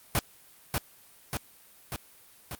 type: noise with echo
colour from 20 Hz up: pink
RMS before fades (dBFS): -25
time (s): 0.15-0.19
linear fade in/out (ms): 0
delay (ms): 590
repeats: 4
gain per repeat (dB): -3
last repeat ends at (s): 2.55
effects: white hiss -56 dBFS RMS until 2.59 s + Opus 32 kbps